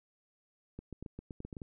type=clicks; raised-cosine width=3 ms; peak=-30 dBFS; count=11; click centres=0.79 / 0.927 / 1.026 / 1.062 / 1.19 / 1.308 / 1.404 / 1.45 / 1.528 / 1.568 / 1.618 s; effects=none